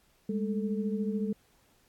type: tone cluster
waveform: sine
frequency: 202.4 / 216.2 / 441.2 Hz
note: G#3 / A3 / A4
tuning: -44 / -30 / +5 cents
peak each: -30 / -36 / -36 dBFS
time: 0.29-1.33 s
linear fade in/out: 5 ms
effects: pink hiss -67 dBFS RMS until 1.88 s + AAC 64 kbps